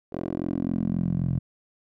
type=tone with band-pass filter sweep; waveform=10% pulse; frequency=43.81 Hz; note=F1; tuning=6 cents sharp; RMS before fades=-27 dBFS; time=0.12-1.39 s; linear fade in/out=10 ms; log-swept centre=430 to 130 Hz; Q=2.7; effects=none